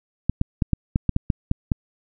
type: clicks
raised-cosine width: 5 ms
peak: -6 dBFS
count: 10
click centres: 0.296 / 0.414 / 0.622 / 0.733 / 0.959 / 1.093 / 1.164 / 1.302 / 1.514 / 1.718 s
effects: none